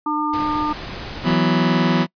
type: harmonic tone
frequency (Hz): 301.3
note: D4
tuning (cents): +44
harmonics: 1 / 3 / 4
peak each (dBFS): -23 / -23 / -23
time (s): 0.06-0.73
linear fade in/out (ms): 5
type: noise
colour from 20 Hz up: pink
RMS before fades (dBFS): -31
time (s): 0.33-1.35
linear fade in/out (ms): 5
type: clicks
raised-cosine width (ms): 3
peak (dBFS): -23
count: 5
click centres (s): 0.402 / 0.451 / 0.834 / 0.891 / 1.068
type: chord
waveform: sawtooth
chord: E suspended second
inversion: none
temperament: just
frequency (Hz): 164.81 / 185.42 / 247.2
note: E3 / F#3 / B3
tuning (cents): 0 / +4 / +2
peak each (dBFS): -15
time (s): 1.23-2.07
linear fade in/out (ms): 50
effects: noise-tail reverb RT60 0.1 s tail -26 dB re dry + resampled to 11025 Hz